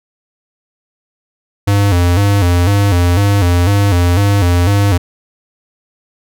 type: tone with vibrato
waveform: square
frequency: 94.1 Hz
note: F#2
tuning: 30 cents sharp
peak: -9 dBFS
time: 1.67-4.98 s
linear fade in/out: 10 ms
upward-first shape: square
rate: 2 Hz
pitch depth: 120 cents each way
effects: none

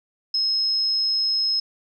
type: tone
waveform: sine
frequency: 5160 Hz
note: E8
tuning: 38 cents flat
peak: -19 dBFS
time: 0.34-1.6 s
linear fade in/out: 5 ms
effects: none

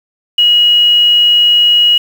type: tone with quantisation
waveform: sine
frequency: 2900 Hz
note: F#7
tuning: 35 cents flat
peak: -5 dBFS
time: 0.38-1.98 s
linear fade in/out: 5 ms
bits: 5
effects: none

